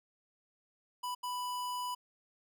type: tone bursts at uneven times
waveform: square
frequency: 990 Hz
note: B5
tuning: 4 cents sharp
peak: -36 dBFS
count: 2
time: 1.03-1.15 / 1.23-1.95 s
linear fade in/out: 10 ms
effects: none